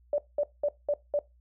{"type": "tone bursts", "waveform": "sine", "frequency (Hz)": 583, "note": "D5", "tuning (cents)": -13, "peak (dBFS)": -23, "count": 5, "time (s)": [0.13, 1.19], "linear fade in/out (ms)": 2, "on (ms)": 52, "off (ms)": 200, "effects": ["noise-tail reverb RT60 0.2 s tail -19 dB re dry", "added 60 Hz sine -58 dBFS peak until 1.4 s"]}